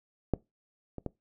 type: clicks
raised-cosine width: 2 ms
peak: -12 / -25 / -20 dBFS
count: 3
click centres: 0.337 / 0.983 / 1.063 s
effects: noise-tail reverb RT60 0.2 s tail -22 dB re dry

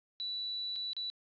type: tone with dropouts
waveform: sine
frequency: 3951 Hz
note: B7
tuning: in tune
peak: -35 dBFS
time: 0.2-1.1 s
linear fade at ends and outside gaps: 0 ms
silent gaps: 0.757-0.761 / 0.932-0.966 s
effects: resampled to 11025 Hz + 12-bit

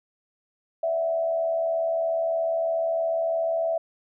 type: tone with frequency modulation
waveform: sine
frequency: 659.3 Hz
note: E5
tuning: in tune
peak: -22 dBFS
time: 0.83-3.78 s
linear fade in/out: 5 ms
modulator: 76.9 Hz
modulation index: 0.44
effects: none

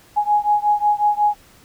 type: beating tone pair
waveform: sine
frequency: 831 / 836.5 Hz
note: G#5 / G#5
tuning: +1 / +12 cents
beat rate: 5.5 Hz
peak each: -17 / -18 dBFS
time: 0.16-1.35 s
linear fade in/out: 20 ms
effects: pink hiss -50 dBFS RMS until 1.64 s

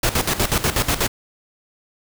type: noise with tremolo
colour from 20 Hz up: pink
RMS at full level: -18 dBFS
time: 0.03-1.08 s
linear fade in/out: 5 ms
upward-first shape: square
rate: 8.2 Hz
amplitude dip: 75%
effects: none

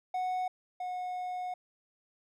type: tone pair in turn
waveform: triangle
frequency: 737 / 728.1 Hz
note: F#5 / F#5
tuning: -7 / -28 cents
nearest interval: unison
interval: 21 cents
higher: first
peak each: -28 / -32 dBFS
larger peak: first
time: 0.14-0.48 / 0.8-1.54 s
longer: second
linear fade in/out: 5 ms
effects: none

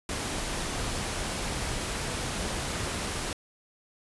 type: noise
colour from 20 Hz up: pink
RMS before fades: -32 dBFS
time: 0.09-3.33 s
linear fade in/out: 2 ms
effects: resampled to 24000 Hz

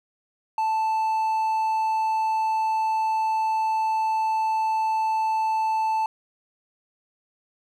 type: tone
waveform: triangle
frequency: 880 Hz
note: A5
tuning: in tune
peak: -19 dBFS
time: 0.58-6.06 s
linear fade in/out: 2 ms
effects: none

